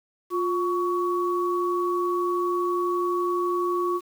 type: tone pair together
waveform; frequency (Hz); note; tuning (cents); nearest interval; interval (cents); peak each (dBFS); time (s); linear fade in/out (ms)
sine; 353.4 / 1122; F4 / C#6; +21 / +21; octave + minor sixth; 2000; -24 / -26; 0.3-4.01; 50
effects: 8-bit